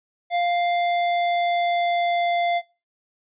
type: tone with pitch glide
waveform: square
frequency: 698.5 to 694.1 Hz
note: F5 to F5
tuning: 0 to -11 cents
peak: -20 dBFS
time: 0.3-2.62 s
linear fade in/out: 50 ms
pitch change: -11 cents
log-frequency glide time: 0.63-2.39 s
effects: noise-tail reverb RT60 0.3 s tail -21 dB re dry + resampled to 8000 Hz